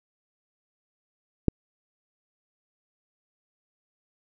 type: click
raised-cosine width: 3 ms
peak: -6 dBFS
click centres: 1.483 s
effects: none